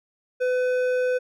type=tone with hard clipping; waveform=triangle; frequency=503 Hz; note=B4; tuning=32 cents sharp; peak=-22 dBFS; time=0.4-1.19 s; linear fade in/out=20 ms; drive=12 dB; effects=none